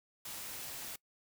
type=noise; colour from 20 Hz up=white; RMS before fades=-44 dBFS; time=0.25-0.96 s; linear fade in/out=5 ms; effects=noise-tail reverb RT60 0.1 s tail -23 dB re dry